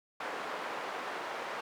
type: band-pass noise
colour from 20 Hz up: white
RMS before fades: -39 dBFS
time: 0.2-1.61 s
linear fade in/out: 5 ms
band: 410 to 1300 Hz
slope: 12 dB/octave
effects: none